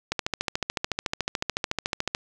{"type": "click train", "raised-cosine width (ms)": 0.2, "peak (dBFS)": -8, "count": 29, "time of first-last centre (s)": [0.12, 2.149], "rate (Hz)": 13.8, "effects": []}